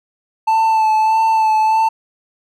triangle tone with vibrato, 880 Hz, A5, in tune, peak -9 dBFS, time 0.47-1.89 s, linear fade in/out 10 ms, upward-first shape sine, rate 1.6 Hz, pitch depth 23 cents each way, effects none

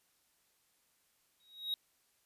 triangle tone with exponential growth, 3800 Hz, A#7, 33 cents sharp, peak -29 dBFS, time 1.4-1.74 s, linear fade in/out 1 ms, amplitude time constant 72 ms, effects white hiss -74 dBFS RMS until 2.25 s + resampled to 32000 Hz

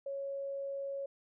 sine tone, 553 Hz, C#5, 4 cents flat, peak -36 dBFS, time 0.06-1.06 s, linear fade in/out 5 ms, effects none

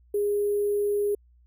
sine tone with sample-and-hold, 410 Hz, G#4, 22 cents flat, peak -22 dBFS, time 0.14-1.15 s, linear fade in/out 5 ms, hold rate 11025 Hz, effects added 60 Hz sine -55 dBFS peak until 1.46 s

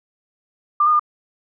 sine tone with pitch steps, 1189 / 1225 / 1206 Hz, D6 / D#6 / D6, +21 / -27 / +46 cents, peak -12 dBFS, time 0.8-0.995 s, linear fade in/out 5 ms, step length 65 ms, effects none

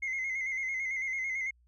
sine tone with vibrato, 2100 Hz, C7, 6 cents sharp, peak -29 dBFS, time 0.02-1.51 s, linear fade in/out 10 ms, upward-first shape square, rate 9 Hz, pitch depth 42 cents each way, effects tanh soft clip ceiling -29 dBFS + added 60 Hz sine -62 dBFS peak until 1.67 s

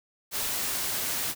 white noise, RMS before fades -30 dBFS, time 0.31-1.35 s, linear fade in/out 50 ms, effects none

